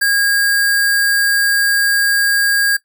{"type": "tone with sample-and-hold", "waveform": "sine", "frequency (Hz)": 1632, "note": "G#6", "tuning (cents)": -31, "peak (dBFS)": -11, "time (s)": [0.01, 2.77], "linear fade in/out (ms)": 10, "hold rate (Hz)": 6300, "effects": ["noise-tail reverb RT60 0.1 s tail -17 dB re dry"]}